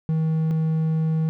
triangle tone pair in turn, 159.3 / 159.3 Hz, D#3 / D#3, +41 / +41 cents, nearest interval unison, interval 0 cents, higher neither, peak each -17 dBFS, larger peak neither, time 0.09-0.51 / 0.51-1.29 s, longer second, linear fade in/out 0 ms, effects none

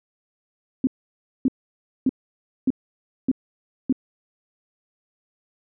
sine tone bursts, 260.5 Hz, C4, 7 cents flat, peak -15 dBFS, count 6, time 0.84-3.926 s, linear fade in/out 2 ms, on 31 ms, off 580 ms, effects none

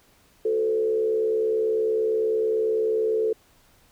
sine tone with frequency modulation, 440 Hz, A4, in tune, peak -20 dBFS, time 0.45-3.33 s, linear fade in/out 5 ms, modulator 69 Hz, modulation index 0.62, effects pink hiss -59 dBFS RMS until 3.91 s

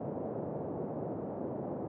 white band-pass noise, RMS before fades -38 dBFS, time 0-1.88 s, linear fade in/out 10 ms, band 110 to 620 Hz, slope 24 dB/octave, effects none

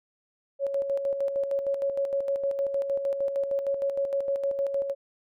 sine tone with tremolo, 554.4 Hz, C#5, in tune, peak -23 dBFS, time 0.59-4.95 s, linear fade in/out 50 ms, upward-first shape square, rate 6.5 Hz, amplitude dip 50%, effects none

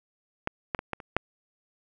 clicks, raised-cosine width 0.5 ms, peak -12 / -12 / -17 / -15 / -27 / -7 dBFS, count 6, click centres 0.474 / 0.748 / 0.791 / 0.933 / 1.002 / 1.166 s, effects none

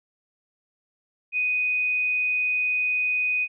sine tone, 2492 Hz, D#7, 2 cents sharp, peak -21 dBFS, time 1.32-3.48 s, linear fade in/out 50 ms, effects none

